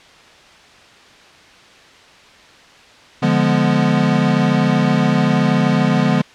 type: chord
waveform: square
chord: D diminished seventh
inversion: none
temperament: equal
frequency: 146.83 / 174.61 / 207.7 / 246.9 Hz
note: D3 / F3 / Ab3 / Cb4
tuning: 0 / 0 / 0 / 0 cents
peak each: -19 dBFS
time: 3.22-6.22 s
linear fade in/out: 10 ms
effects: white hiss -44 dBFS RMS until 6.34 s + low-pass 4000 Hz 12 dB/octave